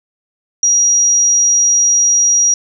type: tone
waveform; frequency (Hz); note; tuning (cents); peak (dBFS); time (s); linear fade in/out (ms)
sine; 5740; F8; +47; -8; 0.63-2.54; 2
effects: none